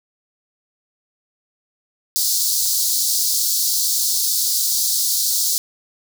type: high-pass noise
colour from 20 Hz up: pink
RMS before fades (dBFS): -19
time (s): 2.16-5.58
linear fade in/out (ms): 0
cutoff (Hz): 4200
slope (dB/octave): 48
effects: none